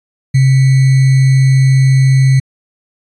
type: tone with sample-and-hold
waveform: sine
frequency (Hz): 132.9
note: C3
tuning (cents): +27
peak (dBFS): -5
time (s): 0.34-2.4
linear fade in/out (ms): 10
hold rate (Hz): 2100
effects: resampled to 22050 Hz